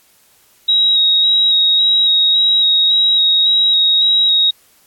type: tone with vibrato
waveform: sine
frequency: 3806 Hz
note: A#7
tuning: 35 cents sharp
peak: -9 dBFS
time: 0.68-4.51 s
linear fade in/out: 10 ms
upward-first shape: square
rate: 1.8 Hz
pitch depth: 14 cents each way
effects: white hiss -52 dBFS RMS until 4.86 s + AAC 64 kbps